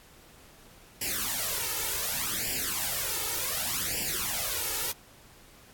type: noise with flanger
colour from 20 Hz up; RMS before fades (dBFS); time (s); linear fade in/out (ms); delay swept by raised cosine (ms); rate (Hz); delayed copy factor
white; -31; 1.01-4.92; 5; 0.39 to 2.29; 0.67; +0.95
effects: pink hiss -55 dBFS RMS until 5.73 s + AAC 64 kbps